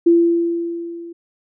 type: tone with level ramp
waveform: sine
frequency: 339.3 Hz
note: F4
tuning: 50 cents flat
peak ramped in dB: -7 to -31 dBFS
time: 0.06-1.13 s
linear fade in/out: 10 ms
effects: none